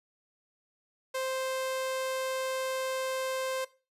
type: tone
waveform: sawtooth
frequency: 523.3 Hz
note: C5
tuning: in tune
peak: -27 dBFS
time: 1.14-3.65 s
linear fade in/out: 10 ms
effects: noise-tail reverb RT60 0.3 s tail -17 dB re dry + resampled to 32000 Hz